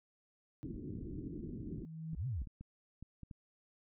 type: low-pass noise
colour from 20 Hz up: white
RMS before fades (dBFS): -44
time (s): 0.63-1.85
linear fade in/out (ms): 0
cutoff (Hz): 350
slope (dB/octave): 48
type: tone with exponential growth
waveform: sine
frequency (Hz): 160.4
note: E3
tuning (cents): -47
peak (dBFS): -38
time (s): 0.86-2.15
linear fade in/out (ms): 2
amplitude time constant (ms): 280
type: clicks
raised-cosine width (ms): 5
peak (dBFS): -36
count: 9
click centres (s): 1.782 / 1.818 / 2.133 / 2.418 / 2.472 / 2.61 / 3.026 / 3.233 / 3.312
type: linear two-way sweep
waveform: sine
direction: up then down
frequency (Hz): 35.59 to 138.59 to 35.59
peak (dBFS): -35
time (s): 2.15-2.46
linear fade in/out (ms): 50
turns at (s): 2.27
effects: none